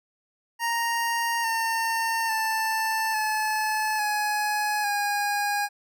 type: tone with pitch steps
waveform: 25% pulse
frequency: 932.3 / 908.4 / 885.1 / 862.4 / 840.2 / 818.7 Hz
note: A#5 / A#5 / A5 / A5 / G#5 / G#5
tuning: 0 / -45 / +10 / -35 / +20 / -25 cents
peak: -20 dBFS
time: 0.59-5.69 s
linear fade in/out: 50 ms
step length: 850 ms
effects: none